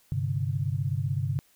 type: chord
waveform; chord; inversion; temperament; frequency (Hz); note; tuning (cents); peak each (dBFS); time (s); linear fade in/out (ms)
sine; G suspended fourth; none; equal with one note detuned; 99.48 / 130.81 / 146.83; G2 / C3 / D3; +26 / 0 / 0; -30 / -29 / -31; 0.12-1.39; 0
effects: white hiss -63 dBFS RMS until 1.55 s